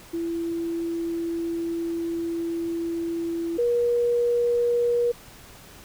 sine tone pair in turn, 335.2 / 478 Hz, E4 / A#4, +29 / +43 cents, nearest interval tritone, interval 614 cents, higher second, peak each -25 / -19 dBFS, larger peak second, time 0.13-3.58 / 3.58-5.12 s, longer first, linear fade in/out 10 ms, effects pink hiss -47 dBFS RMS until 5.84 s

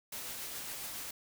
white noise with tremolo, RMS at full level -41 dBFS, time 0.12-1.11 s, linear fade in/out 5 ms, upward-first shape triangle, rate 7.2 Hz, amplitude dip 25%, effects none

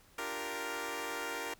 10% pulse chord, G minor seventh, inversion second, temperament equal, 293.7 / 349.2 / 392 / 466.2 Hz, D4 / F4 / G4 / Bb4, 0 / 0 / 0 / 0 cents, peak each -37 / -36 / -36 / -31 dBFS, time 0.18-1.54 s, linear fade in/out 5 ms, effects pink hiss -63 dBFS RMS until 1.59 s

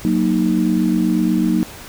sine chord, D# minor, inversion first, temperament equal, 185 / 233.1 / 311.1 Hz, F#3 / A#3 / D#4, 0 / 0 / 0 cents, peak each -18 dBFS, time 0.05-1.63 s, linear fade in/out 0 ms, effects pink hiss -36 dBFS RMS until 1.88 s

